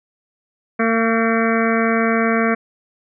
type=harmonic tone with a mistuned harmonic; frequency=227.1 Hz; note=A#3; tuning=45 cents flat; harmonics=1 / 2 / 3 / 5 / 6 / 7 / 8 / 9 / 10; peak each=-18 / -21 / -23 / -25 / -26 / -26 / -27 / -28 / -28 dBFS; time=0.79-2.55 s; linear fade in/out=10 ms; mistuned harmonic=7; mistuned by=-32 cents; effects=none